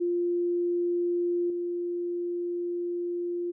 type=tone with level steps; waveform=sine; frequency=349.2 Hz; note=F4; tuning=in tune; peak=-24 / -28 dBFS; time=0-3.52 s; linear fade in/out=20 ms; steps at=1.5 s; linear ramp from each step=2 ms; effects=none